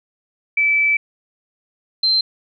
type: tone pair in turn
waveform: sine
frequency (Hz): 2312 / 4120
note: D7 / C8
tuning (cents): -28 / -28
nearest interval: minor seventh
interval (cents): 1000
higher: second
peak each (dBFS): -13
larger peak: neither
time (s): 0.57-0.97 / 2.03-2.21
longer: first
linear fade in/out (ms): 5
effects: none